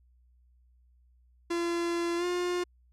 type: tone with pitch glide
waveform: 45% pulse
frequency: 341.9 to 355.4 Hz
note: F4 to F4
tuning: -37 to +30 cents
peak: -28 dBFS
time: 1.5-2.64 s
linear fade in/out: 10 ms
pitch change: +67 cents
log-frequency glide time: 2.17-2.25 s
effects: added 61 Hz sine -60 dBFS peak until 2.92 s + low-pass 8000 Hz 12 dB/octave